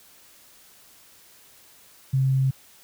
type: tone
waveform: sine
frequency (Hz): 133.2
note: C3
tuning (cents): +31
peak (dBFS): -18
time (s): 2.13-2.51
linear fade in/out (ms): 10
effects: white hiss -53 dBFS RMS until 2.83 s